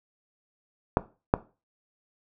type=clicks; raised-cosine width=1 ms; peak=-4 dBFS; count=2; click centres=0.971 / 1.339 s; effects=noise-tail reverb RT60 0.3 s tail -17 dB re dry